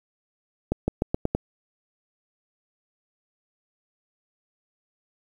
accelerating click train, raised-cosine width 2 ms, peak -9 dBFS, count 6, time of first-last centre 0.72-1.35 s, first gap 160 ms, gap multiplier 0.88, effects 8-bit

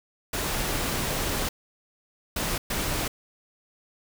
pink noise bursts at uneven times, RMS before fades -28 dBFS, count 3, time 0.33-1.49 / 2.36-2.58 / 2.7-3.08 s, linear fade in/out 5 ms, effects none

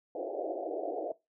white band-pass noise, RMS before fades -36 dBFS, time 0.15-1.12 s, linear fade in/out 2 ms, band 300 to 740 Hz, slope 96 dB/octave, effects noise-tail reverb RT60 0.2 s tail -19 dB re dry

